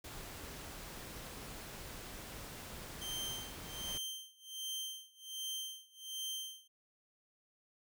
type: noise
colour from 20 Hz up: pink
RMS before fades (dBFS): -48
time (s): 0.04-3.98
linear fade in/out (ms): 5
type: tone with tremolo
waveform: sawtooth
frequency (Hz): 3136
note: G7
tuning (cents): 0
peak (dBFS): -35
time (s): 3.01-6.68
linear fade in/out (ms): 10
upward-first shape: sine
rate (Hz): 1.3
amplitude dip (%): 95
effects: none